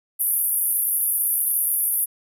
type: band-pass noise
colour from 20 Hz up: pink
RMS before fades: -22 dBFS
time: 0.19-2.06 s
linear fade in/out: 20 ms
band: 10000 to 14000 Hz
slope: 96 dB/octave
effects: none